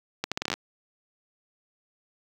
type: accelerating click train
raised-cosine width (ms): 0.2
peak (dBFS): -10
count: 10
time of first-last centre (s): 0.24-0.539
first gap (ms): 76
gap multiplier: 0.77
effects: high-pass 60 Hz 12 dB/octave + 7-bit